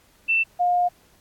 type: tone pair in turn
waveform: sine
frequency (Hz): 2675 / 711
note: E7 / F5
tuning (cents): +25 / +31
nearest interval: octave + major seventh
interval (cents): 2294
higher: first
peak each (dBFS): -17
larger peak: neither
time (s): 0.28-0.44 / 0.59-0.89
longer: second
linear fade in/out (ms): 20
effects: pink hiss -58 dBFS RMS until 1.2 s + AAC 64 kbps